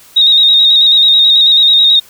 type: tone with vibrato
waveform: sine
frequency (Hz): 3745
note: A#7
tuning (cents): +7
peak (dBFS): -4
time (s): 0.16-2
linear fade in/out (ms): 10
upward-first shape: square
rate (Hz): 9.2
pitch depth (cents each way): 31
effects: white hiss -41 dBFS RMS until 2.09 s